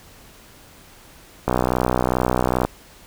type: click train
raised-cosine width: 1 ms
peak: -4 dBFS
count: 74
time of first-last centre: 1.48-2.65 s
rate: 62.4 Hz
effects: pink hiss -47 dBFS RMS until 3.06 s